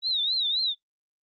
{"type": "tone with vibrato", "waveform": "sine", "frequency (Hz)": 3839, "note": "B7", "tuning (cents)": -50, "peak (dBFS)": -23, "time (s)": [0.02, 0.75], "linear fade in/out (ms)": 50, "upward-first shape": "triangle", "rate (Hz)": 3.8, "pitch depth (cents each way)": 170, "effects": ["noise-tail reverb RT60 0.1 s tail -18 dB re dry", "Opus 24 kbps"]}